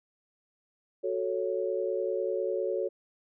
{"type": "chord", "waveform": "sine", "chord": "F# minor", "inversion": "none", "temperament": "equal", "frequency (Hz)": [370, 440, 554.4], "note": ["F#4", "A4", "C#5"], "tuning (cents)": [0, 0, 0], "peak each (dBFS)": -32, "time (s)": [1.03, 2.89], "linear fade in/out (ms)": 20, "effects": []}